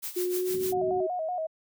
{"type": "noise with tremolo", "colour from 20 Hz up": "blue", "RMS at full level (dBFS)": -34, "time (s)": [0.02, 0.74], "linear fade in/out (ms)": 20, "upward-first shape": "sine", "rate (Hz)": 6.6, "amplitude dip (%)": 75}
{"type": "tone with pitch glide", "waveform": "sine", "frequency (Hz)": [360, 372.5], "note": ["F#4", "F#4"], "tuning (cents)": [-47, 12], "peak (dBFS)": -26, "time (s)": [0.16, 1.07], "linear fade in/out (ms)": 10, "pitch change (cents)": 59, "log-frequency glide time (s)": [0.3, 0.6]}
{"type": "low-pass noise", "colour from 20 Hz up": "pink", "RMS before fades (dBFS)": -39, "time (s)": [0.48, 1.03], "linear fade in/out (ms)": 50, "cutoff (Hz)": 290, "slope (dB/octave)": 48}
{"type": "tone with vibrato", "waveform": "sine", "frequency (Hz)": 679, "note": "F5", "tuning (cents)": -49, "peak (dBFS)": -28, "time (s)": [0.72, 1.47], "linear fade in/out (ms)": 10, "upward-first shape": "square", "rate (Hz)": 5.3, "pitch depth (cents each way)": 110}
{"effects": ["high-pass 150 Hz 12 dB/octave"]}